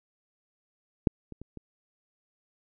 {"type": "clicks", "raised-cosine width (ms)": 3, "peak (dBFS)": [-7, -28, -29, -28], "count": 4, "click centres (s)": [1.072, 1.323, 1.416, 1.573], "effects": []}